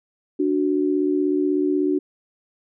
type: tone pair together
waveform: sine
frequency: 293.7 / 370 Hz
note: D4 / F#4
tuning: 0 / 0 cents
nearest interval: major third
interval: 400 cents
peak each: -20 / -21 dBFS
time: 0.39-1.99 s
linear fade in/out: 10 ms
effects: none